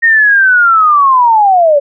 sine linear sweep, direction down, 1862 to 553 Hz, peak -4 dBFS, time 0.02-1.8 s, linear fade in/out 20 ms, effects none

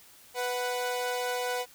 sawtooth tone pair together, 494.9 / 740 Hz, B4 / F#5, +4 / 0 cents, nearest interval perfect fifth, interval 696 cents, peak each -27 / -30 dBFS, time 0.34-1.66 s, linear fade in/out 50 ms, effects white hiss -55 dBFS RMS until 1.74 s

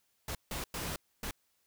pink noise bursts at uneven times, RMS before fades -38 dBFS, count 4, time 0.28-0.35 / 0.51-0.64 / 0.74-0.96 / 1.23-1.31 s, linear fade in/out 2 ms, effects white hiss -75 dBFS RMS until 1.66 s

